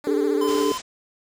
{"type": "tone with vibrato", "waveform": "10% pulse", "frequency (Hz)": 277.2, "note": "C#4", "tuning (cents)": 0, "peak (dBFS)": -27, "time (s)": [0.04, 0.64], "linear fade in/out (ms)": 2, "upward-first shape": "sine", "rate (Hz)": 15, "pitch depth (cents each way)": 130}
{"type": "chord", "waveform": "sine", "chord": "D suspended fourth", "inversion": "none", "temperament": "equal with one note detuned", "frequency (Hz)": [293.7, 401.2, 440], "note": ["D4", "G4", "A4"], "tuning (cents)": [0, 40, 0], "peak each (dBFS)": -23, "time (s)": [0.07, 0.72], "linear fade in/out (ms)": 2}
{"type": "tone", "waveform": "square", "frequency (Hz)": 1024, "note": "C6", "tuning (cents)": -38, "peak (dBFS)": -28, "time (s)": [0.41, 0.78], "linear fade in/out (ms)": 5}
{"type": "low-pass noise", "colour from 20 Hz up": "white", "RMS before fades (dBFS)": -36, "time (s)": [0.47, 0.82], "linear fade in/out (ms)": 20, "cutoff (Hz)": 7800, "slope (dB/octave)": 48}
{"effects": []}